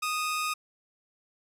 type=tone pair together; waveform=sawtooth; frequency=1239.5 / 2637 Hz; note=D#6 / E7; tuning=-7 / 0 cents; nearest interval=octave + minor second; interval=1307 cents; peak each=-25 / -33 dBFS; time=0.02-0.54 s; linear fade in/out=10 ms; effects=resampled to 32000 Hz